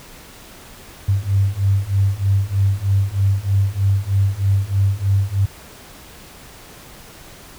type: beating tone pair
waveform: sine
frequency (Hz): 96.7 / 99.9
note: G2 / G2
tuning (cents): -23 / +33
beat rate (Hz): 3.2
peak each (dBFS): -18 / -17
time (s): 1.08-5.46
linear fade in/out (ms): 10
effects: pink hiss -41 dBFS RMS until 7.58 s